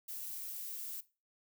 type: noise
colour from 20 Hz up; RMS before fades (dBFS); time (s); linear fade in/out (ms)
violet; -43; 0.08-1.01; 10
effects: noise-tail reverb RT60 0.3 s tail -18 dB re dry